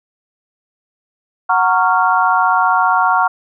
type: chord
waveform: sine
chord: Gb major seventh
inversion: none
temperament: just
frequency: 740 / 925 / 1110 / 1387.5 Hz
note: Gb5 / Bb5 / Db6 / F6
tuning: 0 / -14 / +2 / -12 cents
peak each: -16 dBFS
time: 1.49-3.28 s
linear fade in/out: 10 ms
effects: none